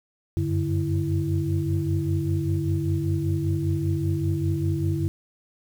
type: tone cluster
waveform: sine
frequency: 91.6 / 96.7 / 146.1 / 330.5 Hz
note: F#2 / G2 / D3 / E4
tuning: -17 / -23 / -9 / +5 cents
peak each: -28 / -26 / -26 / -28 dBFS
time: 0.37-5.08 s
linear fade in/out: 0 ms
effects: tanh soft clip ceiling -11 dBFS + 8-bit